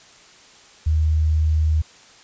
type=tone; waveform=sine; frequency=78 Hz; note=D#2; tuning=5 cents sharp; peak=-15 dBFS; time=0.86-1.82 s; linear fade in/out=10 ms; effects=white hiss -48 dBFS RMS until 2.23 s + resampled to 16000 Hz